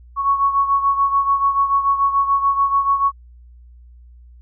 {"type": "beating tone pair", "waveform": "sine", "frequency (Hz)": [1108.7, 1115.6], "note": ["C#6", "C#6"], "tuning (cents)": [0, 11], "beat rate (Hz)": 6.9, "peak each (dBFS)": [-15, -21], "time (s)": [0.16, 3.12], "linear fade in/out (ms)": 50, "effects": ["added 60 Hz sine -41 dBFS peak until 4.41 s"]}